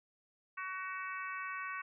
harmonic tone, 375.8 Hz, F#4, 27 cents sharp, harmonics 3 / 4 / 5 / 6 / 7, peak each -42 / -44 / -46 / -48 / -49 dBFS, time 0.57-1.82 s, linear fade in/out 10 ms, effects none

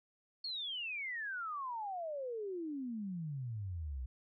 sine exponential sweep, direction down, 4404 to 60.4 Hz, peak -38 dBFS, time 0.44-4.06 s, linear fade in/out 5 ms, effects none

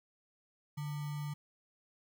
sine tone with sample-and-hold, 146.83 Hz, D3, in tune, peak -36 dBFS, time 0.77-1.34 s, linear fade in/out 10 ms, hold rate 1050 Hz, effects none

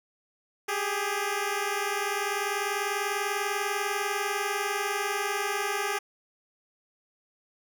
10% pulse tone pair together, 395.9 / 416 Hz, G4 / G#4, +17 / +3 cents, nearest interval minor second, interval 86 cents, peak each -22 dBFS, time 0.68-5.99 s, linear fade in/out 10 ms, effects none

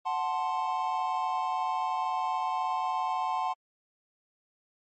triangle chord, F# diminished, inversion none, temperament equal, 740 / 880 / 1046.5 Hz, F#5 / A5 / C6, 0 / 0 / 0 cents, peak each -30 dBFS, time 0.05-3.54 s, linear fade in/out 20 ms, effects MP3 32 kbps

